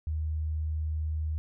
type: tone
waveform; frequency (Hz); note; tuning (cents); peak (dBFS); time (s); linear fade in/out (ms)
sine; 77.78; D#2; 0; -28; 0.07-1.38; 0
effects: none